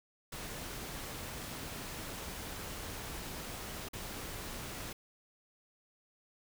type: noise with dropouts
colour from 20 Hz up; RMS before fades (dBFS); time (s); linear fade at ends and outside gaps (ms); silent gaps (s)
pink; -43; 0.32-4.93; 5; 3.887-3.932
effects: none